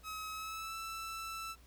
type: tone with pitch glide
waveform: sawtooth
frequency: 1278 to 1325.4 Hz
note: D#6 to E6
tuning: +46 to +9 cents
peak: -37 dBFS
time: 0.03-1.56 s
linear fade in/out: 50 ms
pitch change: +63 cents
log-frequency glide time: 0.31-0.76 s
effects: added 60 Hz sine -59 dBFS peak until 1.66 s + pink hiss -65 dBFS RMS until 1.66 s